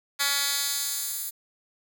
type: tone with high-pass filter sweep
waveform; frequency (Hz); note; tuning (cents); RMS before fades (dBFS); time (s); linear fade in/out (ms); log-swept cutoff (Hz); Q
10% pulse; 281.9; C#4; +29; -28; 0.19-1.31; 20; 2300 to 11000; 0.75
effects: none